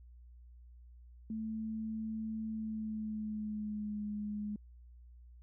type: tone with pitch glide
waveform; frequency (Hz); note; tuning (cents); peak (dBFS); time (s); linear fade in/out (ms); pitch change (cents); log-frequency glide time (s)
sine; 220 to 208.7; A3 to G#3; 0 to +9; -36; 1.3-4.56; 2; -91; 2.49-4.03
effects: added 60 Hz sine -53 dBFS peak until 5.42 s